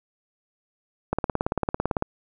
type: click train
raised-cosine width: 1 ms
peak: -9 dBFS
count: 17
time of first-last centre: 1.13-2.024 s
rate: 17.9 Hz
effects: none